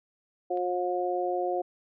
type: harmonic tone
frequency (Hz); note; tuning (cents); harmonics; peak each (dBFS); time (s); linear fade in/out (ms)
179.3; F3; +46; 2 / 3 / 4; -30 / -32 / -30; 0.5-1.62; 10
type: click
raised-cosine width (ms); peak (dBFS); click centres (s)
0.3; -37; 0.573
effects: none